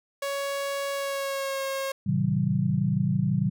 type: tone with pitch glide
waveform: sawtooth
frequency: 558 to 541.2 Hz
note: C#5 to C#5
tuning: +11 to -42 cents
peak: -24 dBFS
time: 0.22-1.92 s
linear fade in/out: 5 ms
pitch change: -53 cents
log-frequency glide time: 0.93-1.63 s
type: chord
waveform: sine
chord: A diminished seventh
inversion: none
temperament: just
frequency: 110 / 132 / 158.4 / 190.08 Hz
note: A2 / C3 / Eb3 / Gb3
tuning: 0 / +16 / +31 / +47 cents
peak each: -31 / -27 / -27 / -26 dBFS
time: 2.06-3.5 s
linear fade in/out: 10 ms
effects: none